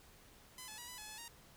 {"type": "tone with pitch steps", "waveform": "5% pulse", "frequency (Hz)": [1013, 861, 965, 993, 854, 860, 934], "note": ["B5", "A5", "B5", "B5", "G#5", "A5", "A#5"], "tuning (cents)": [44, -38, -40, 9, 48, -40, 3], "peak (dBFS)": -36, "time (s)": [0.58, 1.28], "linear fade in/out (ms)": 2, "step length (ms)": 100, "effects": ["pink hiss -62 dBFS RMS until 1.56 s"]}